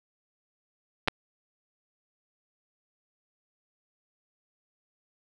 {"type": "clicks", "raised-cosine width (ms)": 0.3, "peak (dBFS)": [-12, -6], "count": 2, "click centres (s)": [1.076, 1.083], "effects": []}